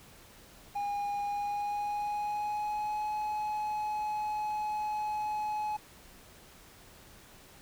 triangle tone with pitch glide, 815 to 847.2 Hz, G#5 to G#5, -33 to +34 cents, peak -29 dBFS, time 0.75-5.77 s, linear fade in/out 10 ms, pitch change +67 cents, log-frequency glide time 1.19-3.08 s, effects pink hiss -55 dBFS RMS until 7.61 s

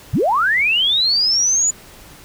sine linear sweep, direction up, 73.1 to 7030 Hz, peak -13 dBFS, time 0.13-1.71 s, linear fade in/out 10 ms, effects pink hiss -42 dBFS RMS until 2.24 s

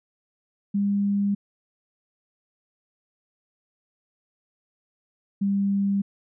sine tone pair in turn, 201.2 / 198.66 Hz, G3 / G3, +45 / +23 cents, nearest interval unison, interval 22 cents, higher first, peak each -20 dBFS, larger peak neither, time 0.74-1.35 / 5.41-6.02 s, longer neither, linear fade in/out 10 ms, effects none

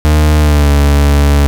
40% pulse tone with pitch glide, 76 to 71.73 Hz, D#2 to D2, -40 to -40 cents, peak -5 dBFS, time 0.05-1.47 s, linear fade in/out 0 ms, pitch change -100 cents, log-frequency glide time 0.37-0.71 s, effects none

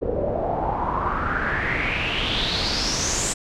pink noise with low-pass filter sweep, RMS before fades -24 dBFS, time 0.01-3.34 s, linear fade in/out 20 ms, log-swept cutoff 470 to 7900 Hz, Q 5.7, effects none

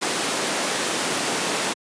pink high-pass noise, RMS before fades -24 dBFS, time 0.01-1.74 s, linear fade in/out 20 ms, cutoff 240 Hz, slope 12 dB/octave, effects high-pass 150 Hz 12 dB/octave + resampled to 22050 Hz

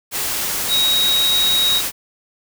sine tone in noise, 3802 Hz, A#7, 33 cents sharp, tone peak -14 dBFS, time 0.68-1.82 s, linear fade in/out 50 ms, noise white, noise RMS -22 dBFS, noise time 0.11-1.92 s, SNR +5 dB, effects none

